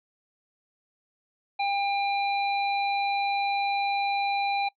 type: harmonic tone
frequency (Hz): 800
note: G5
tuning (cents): +35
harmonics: 1 / 3 / 5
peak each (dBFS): -25 / -31 / -36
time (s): 1.59-4.69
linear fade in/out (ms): 10
effects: noise-tail reverb RT60 0.1 s tail -23 dB re dry